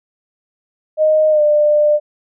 sine tone with pitch glide, 620 to 597.2 Hz, D#5 to D5, -6 to +29 cents, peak -9 dBFS, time 0.97-2 s, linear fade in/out 50 ms, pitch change -65 cents, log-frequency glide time 1.3-1.42 s, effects none

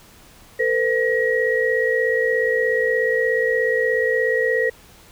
sine tone cluster, 450.2 / 507 / 1901 Hz, A4 / B4 / A#6, +40 / +45 / +33 cents, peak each -21 dBFS, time 0.59-4.7 s, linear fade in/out 10 ms, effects pink hiss -48 dBFS RMS until 5.11 s

